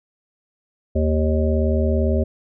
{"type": "harmonic tone", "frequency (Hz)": 77.78, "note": "D#2", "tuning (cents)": 0, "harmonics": [1, 3, 5, 7, 8], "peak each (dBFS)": [-18, -23, -25, -26, -27], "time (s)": [0.95, 2.24], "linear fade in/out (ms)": 10, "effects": []}